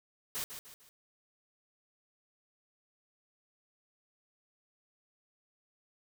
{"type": "noise with echo", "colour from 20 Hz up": "white", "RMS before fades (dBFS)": -37, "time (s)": [0.35, 0.44], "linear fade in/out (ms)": 0, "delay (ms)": 150, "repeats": 3, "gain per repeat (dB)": -8, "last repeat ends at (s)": 0.89, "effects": []}